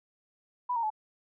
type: tone with pitch steps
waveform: sine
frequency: 986 / 926 / 861 Hz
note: B5 / A#5 / A5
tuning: -3 / -12 / -38 cents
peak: -27 dBFS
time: 0.69-0.903 s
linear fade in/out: 10 ms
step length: 71 ms
effects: none